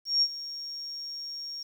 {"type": "tone with ADSR envelope", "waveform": "sine", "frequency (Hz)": 5550, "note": "F8", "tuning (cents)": -12, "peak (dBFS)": -19, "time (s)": [0.05, 1.63], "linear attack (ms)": 170, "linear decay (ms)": 56, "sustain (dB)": -16, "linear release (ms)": 4, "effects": ["9-bit"]}